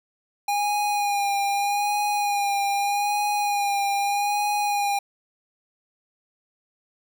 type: tone with vibrato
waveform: square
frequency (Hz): 814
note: G#5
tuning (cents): -35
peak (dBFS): -22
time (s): 0.48-4.99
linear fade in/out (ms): 5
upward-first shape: sine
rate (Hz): 0.81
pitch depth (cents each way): 29
effects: none